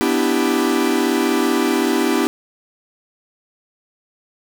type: chord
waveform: 45% pulse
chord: E minor seventh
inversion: second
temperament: equal with one note detuned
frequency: 248.5 / 293.7 / 329.6 / 392 Hz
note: B3 / D4 / E4 / G4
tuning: +11 / 0 / 0 / 0 cents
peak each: -21 dBFS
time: 0.01-2.27 s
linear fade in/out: 0 ms
effects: none